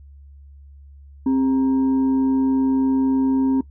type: tone with frequency modulation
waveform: sine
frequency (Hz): 265.4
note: C4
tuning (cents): +25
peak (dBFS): -15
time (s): 1.26-3.61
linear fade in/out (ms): 5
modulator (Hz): 669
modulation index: 0.26
effects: noise-tail reverb RT60 0.1 s tail -19 dB re dry + added 70 Hz sine -41 dBFS peak until 3.7 s